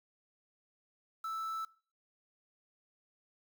triangle tone with quantisation, 1318.5 Hz, E6, in tune, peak -34 dBFS, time 1.24-1.65 s, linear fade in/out 5 ms, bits 9, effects noise-tail reverb RT60 0.4 s tail -21 dB re dry

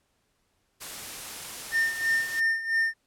white noise, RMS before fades -38 dBFS, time 0.8-2.41 s, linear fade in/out 20 ms
triangle tone with tremolo, 1811 Hz, A6, 49 cents sharp, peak -19 dBFS, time 1.71-2.94 s, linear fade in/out 50 ms, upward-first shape sine, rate 3 Hz, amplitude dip 75%
effects pink hiss -72 dBFS RMS until 3.06 s + low-pass 12000 Hz 12 dB/octave

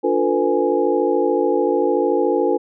sine tone cluster, 292.6 / 353.4 / 450.4 / 504 / 832 Hz, D4 / F4 / A4 / B4 / G#5, -6 / +21 / +40 / +35 / +3 cents, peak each -23 / -20 / -20 / -21 / -25 dBFS, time 0.03-2.58 s, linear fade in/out 20 ms, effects none

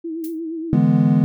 sine tone with vibrato, 325.4 Hz, E4, 22 cents flat, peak -24 dBFS, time 0.04-0.77 s, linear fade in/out 10 ms, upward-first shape sine, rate 8.5 Hz, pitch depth 59 cents each way
violet noise with exponential decay, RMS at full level -32 dBFS, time 0.24-0.4 s, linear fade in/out 0 ms, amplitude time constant 34 ms
triangle chord, E dominant seventh, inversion third, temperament equal, 146.83 / 164.81 / 207.7 / 246.9 Hz, D3 / E3 / G#3 / B3, 0 / 0 / 0 / 0 cents, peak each -16 dBFS, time 0.73-1.24 s, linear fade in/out 0 ms
effects none

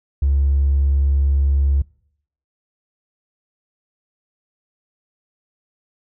sine tone with hard clipping, 69.6 Hz, C#2, 8 cents sharp, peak -14 dBFS, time 0.22-1.82 s, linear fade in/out 5 ms, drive 1 dB, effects noise-tail reverb RT60 0.7 s tail -24 dB re dry

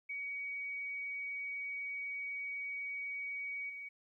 sine tone with level steps, 2256 Hz, C#7, 30 cents sharp, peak -38 / -43 dBFS, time 0.09-3.89 s, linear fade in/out 10 ms, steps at 3.69 s, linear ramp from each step 10 ms, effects 13-bit

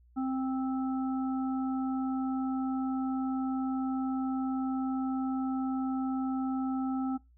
harmonic tone, 262.6 Hz, C4, 6 cents sharp, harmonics 1 / 3 / 5, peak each -29 / -39 / -43 dBFS, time 0.16-7.18 s, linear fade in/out 20 ms, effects noise-tail reverb RT60 0.2 s tail -19 dB re dry + added 60 Hz sine -58 dBFS peak until 7.37 s

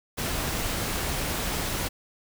pink noise, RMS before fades -29 dBFS, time 0.17-1.89 s, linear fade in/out 20 ms, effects none

